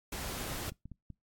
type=noise; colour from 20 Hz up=pink; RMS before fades=-39 dBFS; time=0.12-0.7 s; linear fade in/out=5 ms
type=clicks; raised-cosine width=5 ms; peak=-33 dBFS; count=7; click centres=0.515 / 0.555 / 0.68 / 0.72 / 0.856 / 0.917 / 1.103 s
effects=noise-tail reverb RT60 0.2 s tail -24 dB re dry + AAC 64 kbps